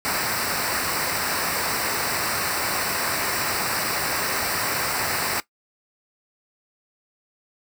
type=noise with comb filter; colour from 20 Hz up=pink; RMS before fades=-25 dBFS; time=0.05-5.4 s; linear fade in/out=0 ms; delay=0.3 ms; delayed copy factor=-0.7; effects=noise-tail reverb RT60 0.1 s tail -17 dB re dry + high-pass 80 Hz 12 dB/octave